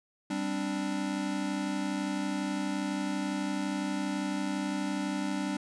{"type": "chord", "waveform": "square", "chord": "G suspended fourth", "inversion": "none", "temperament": "equal", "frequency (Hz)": [196, 261.6, 293.7], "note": ["G3", "C4", "D4"], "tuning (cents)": [0, 0, 0], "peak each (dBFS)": [-35, -38, -34], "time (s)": [0.3, 5.57], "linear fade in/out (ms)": 5, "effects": ["resampled to 22050 Hz"]}